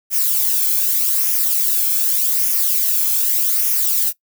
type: noise with flanger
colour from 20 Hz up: violet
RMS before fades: -17 dBFS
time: 0.1-4.13 s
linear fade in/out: 50 ms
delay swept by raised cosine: 0.24 to 1.07 ms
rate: 0.84 Hz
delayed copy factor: -0.55
effects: noise-tail reverb RT60 0.1 s tail -19 dB re dry